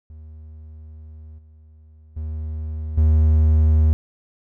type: tone with level steps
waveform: triangle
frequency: 77.78 Hz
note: D#2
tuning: in tune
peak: -35 / -43 / -23 / -10 dBFS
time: 0.1-3.93 s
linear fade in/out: 0 ms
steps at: 1.38 / 2.16 / 2.97 s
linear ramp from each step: 10 ms
effects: none